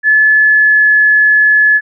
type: tone with pitch glide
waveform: sine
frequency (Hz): 1724 to 1712.1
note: A6 to A6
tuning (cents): -36 to -48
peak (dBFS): -5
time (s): 0.03-1.81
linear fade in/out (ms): 50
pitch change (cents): -12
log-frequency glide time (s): 0.33-0.88
effects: none